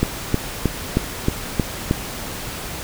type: click train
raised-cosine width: 3 ms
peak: -3 dBFS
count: 7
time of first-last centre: 0.03-1.911 s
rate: 3.19 Hz
effects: pink hiss -30 dBFS RMS until 2.83 s